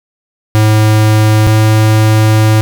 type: tone pair in turn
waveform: square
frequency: 108 / 108.75 Hz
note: A2 / A2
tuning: -32 / -20 cents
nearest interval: unison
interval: 12 cents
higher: second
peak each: -6 dBFS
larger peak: neither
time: 0.55-1.47 / 1.47-2.61 s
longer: second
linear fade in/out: 0 ms
effects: none